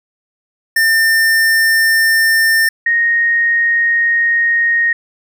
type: tone pair in turn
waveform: square / sine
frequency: 1800 / 1863.5 Hz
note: A6 / A#6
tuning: +39 / -1 cents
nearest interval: minor second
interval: 60 cents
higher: second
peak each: -10 dBFS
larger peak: neither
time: 0.76-2.69 / 2.86-4.93 s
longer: second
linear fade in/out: 5 ms
effects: none